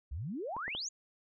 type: exponential sweep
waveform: sine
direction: up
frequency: 59.7 to 7040 Hz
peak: -36 dBFS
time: 0.11-0.89 s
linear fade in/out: 10 ms
type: clicks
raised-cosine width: 1 ms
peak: -30 dBFS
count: 3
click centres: 0.566 / 0.68 / 0.75 s
effects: none